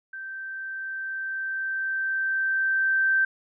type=tone with level ramp; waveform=sine; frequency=1559 Hz; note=G6; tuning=10 cents flat; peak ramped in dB=-34 to -18 dBFS; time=0.13-3.25 s; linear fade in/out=5 ms; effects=none